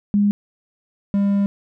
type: tone pair in turn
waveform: sine / triangle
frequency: 204.2 / 200.1 Hz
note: G#3 / G3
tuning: -29 / +36 cents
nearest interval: unison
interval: 35 cents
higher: first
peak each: -13 dBFS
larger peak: neither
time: 0.14-0.31 / 1.14-1.46 s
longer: second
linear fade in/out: 0 ms
effects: none